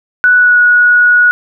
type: tone with pitch glide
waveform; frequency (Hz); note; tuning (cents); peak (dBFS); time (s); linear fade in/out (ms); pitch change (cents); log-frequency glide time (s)
sine; 1480 to 1458.8; F#6 to F#6; 0 to -25; -4; 0.24-1.31; 0; -25; 0.35-0.59
effects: none